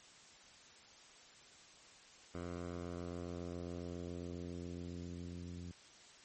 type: tone with low-pass filter sweep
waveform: 10% pulse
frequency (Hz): 87.31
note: F2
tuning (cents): 0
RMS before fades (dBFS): -45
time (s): 2.34-5.72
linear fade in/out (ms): 10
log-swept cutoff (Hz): 1600 to 190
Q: 0.84
effects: white hiss -60 dBFS RMS until 6.24 s + MP3 32 kbps